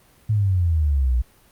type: exponential sweep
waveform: sine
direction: down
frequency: 110.4 to 58.27 Hz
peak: -16 dBFS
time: 0.29-1.22 s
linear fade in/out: 10 ms
effects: pink hiss -55 dBFS RMS until 1.51 s + Opus 32 kbps